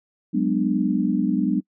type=chord; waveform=sine; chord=G# half-diminished seventh; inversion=third; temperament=just; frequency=186.89 / 207.7 / 249.2 / 299 Hz; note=F#3 / G#3 / B3 / D4; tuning=+18 / 0 / +16 / +31 cents; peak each=-24 dBFS; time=0.33-1.61 s; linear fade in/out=20 ms; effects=noise-tail reverb RT60 0.1 s tail -26 dB re dry